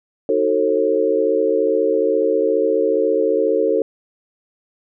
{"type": "chord", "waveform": "sine", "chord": "D# diminished seventh", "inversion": "none", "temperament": "just", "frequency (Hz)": [311.1, 373.4, 448, 537.6], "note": ["D#4", "F#4", "A4", "C5"], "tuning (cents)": [0, 16, 31, 47], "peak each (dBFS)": [-23, -22, -17, -20], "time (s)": [0.29, 3.82], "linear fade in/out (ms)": 2, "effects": []}